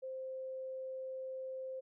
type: tone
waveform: sine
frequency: 523 Hz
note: C5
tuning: 1 cent flat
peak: -40 dBFS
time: 0.02-1.81 s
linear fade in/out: 20 ms
effects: none